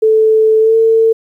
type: tone with pitch glide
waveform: sine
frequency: 438.3 to 450.1 Hz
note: A4 to A4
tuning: -7 to +39 cents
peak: -6 dBFS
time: 0.02-1.13 s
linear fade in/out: 10 ms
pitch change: +46 cents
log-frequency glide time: 0.6-0.75 s
effects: 8-bit